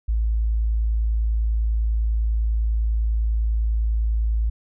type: tone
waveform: sine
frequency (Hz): 55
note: A1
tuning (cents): 0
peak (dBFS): -18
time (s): 0.08-4.5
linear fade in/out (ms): 10
effects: none